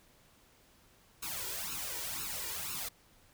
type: noise with flanger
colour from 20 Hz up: white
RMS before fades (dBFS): -39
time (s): 1.22-2.89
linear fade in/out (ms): 10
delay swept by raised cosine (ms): 0.74 to 2.14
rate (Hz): 2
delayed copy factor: +0.9
effects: pink hiss -64 dBFS RMS until 3.33 s